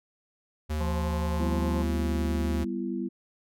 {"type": "tone with pitch glide", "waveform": "square", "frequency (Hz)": [76.5, 75.45], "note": ["D#2", "D2"], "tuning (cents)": [-29, 47], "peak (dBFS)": -28, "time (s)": [0.69, 2.65], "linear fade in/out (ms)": 20, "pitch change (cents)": -24, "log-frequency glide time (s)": [1.04, 2.53]}
{"type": "harmonic tone", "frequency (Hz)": 174.61, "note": "F3", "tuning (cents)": 0, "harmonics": [1, 3, 5, 6], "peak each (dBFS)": [-33, -38, -40, -41], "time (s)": [0.8, 1.83], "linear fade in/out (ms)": 10}
{"type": "chord", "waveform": "sine", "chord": "E minor", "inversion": "first", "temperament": "equal with one note detuned", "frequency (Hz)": [196, 246.9, 336.6], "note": ["G3", "B3", "E4"], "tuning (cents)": [0, 0, 36], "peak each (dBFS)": -33, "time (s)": [1.39, 3.09], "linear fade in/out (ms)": 20}
{"effects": []}